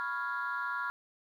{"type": "chord", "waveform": "sine", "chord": "C# dominant seventh", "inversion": "third", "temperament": "equal", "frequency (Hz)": [987.8, 1108.7, 1396.9, 1661.2], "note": ["B5", "C#6", "E#6", "G#6"], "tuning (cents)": [0, 0, 0, 0], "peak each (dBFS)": [-38, -39, -34, -39], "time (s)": [0, 0.9], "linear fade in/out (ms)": 0, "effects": ["tanh soft clip ceiling -26 dBFS", "11-bit"]}